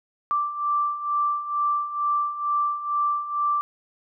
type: beating tone pair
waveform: sine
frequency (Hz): 1172 / 1174.2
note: D6 / D6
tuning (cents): -4 / -1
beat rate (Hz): 2.2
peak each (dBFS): -28 / -23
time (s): 0.31-3.61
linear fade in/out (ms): 0
effects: none